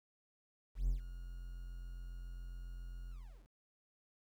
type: tone with ADSR envelope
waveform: triangle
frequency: 43.65 Hz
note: F1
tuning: in tune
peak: -27 dBFS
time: 0.75-3.49 s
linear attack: 130 ms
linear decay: 120 ms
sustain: -15 dB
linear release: 380 ms
effects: 11-bit